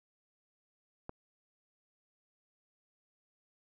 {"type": "click", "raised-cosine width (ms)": 1, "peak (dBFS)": -27, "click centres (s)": 1.094, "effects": []}